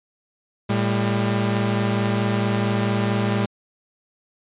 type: tone pair together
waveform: sawtooth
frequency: 112.25 / 200 Hz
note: A2 / G3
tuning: +35 / +35 cents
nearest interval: minor seventh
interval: 1000 cents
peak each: -18 / -18 dBFS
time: 0.69-3.46 s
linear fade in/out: 10 ms
effects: resampled to 8000 Hz